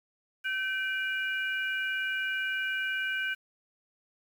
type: tone cluster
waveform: sine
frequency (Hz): 1538 / 2376 / 2895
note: G6 / D7 / F#7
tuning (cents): -33 / +20 / -38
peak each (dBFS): -30 / -36 / -38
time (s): 0.44-3.35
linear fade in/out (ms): 20
effects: 9-bit